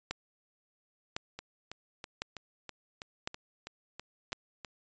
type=two click trains; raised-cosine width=0.2 ms; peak=-24 / -16 dBFS; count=11 / 5; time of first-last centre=1.39-4.647 / 0.11-4.329 s; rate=3.07 / 0.948 Hz; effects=resampled to 16000 Hz